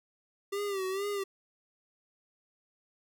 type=tone with vibrato; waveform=square; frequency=392 Hz; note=G4; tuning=in tune; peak=-32 dBFS; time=0.52-1.24 s; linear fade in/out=10 ms; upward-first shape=sine; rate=2.2 Hz; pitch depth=80 cents each way; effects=none